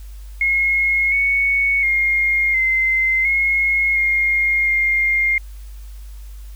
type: tone with pitch steps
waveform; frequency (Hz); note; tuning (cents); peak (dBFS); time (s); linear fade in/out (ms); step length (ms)
sine; 2161 / 2219 / 2132 / 2073 / 2161 / 2133 / 2119; C#7 / C#7 / C7 / C7 / C#7 / C7 / C7; -45 / +1 / +32 / -17 / -45 / +33 / +21; -14; 0.41-5.38; 2; 710
effects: added 50 Hz sine -32 dBFS peak until 6.55 s + white hiss -51 dBFS RMS until 6.55 s